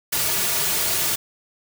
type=noise with comb filter; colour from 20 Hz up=white; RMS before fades=-22 dBFS; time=0.12-1.16 s; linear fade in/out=10 ms; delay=3.8 ms; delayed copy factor=-0.65; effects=none